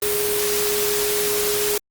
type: tone in noise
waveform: sine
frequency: 415.3 Hz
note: G#4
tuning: in tune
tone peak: -22 dBFS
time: 0.02-1.78 s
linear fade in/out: 5 ms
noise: white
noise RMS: -23 dBFS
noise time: 0.02-1.78 s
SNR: -2 dB
effects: Opus 32 kbps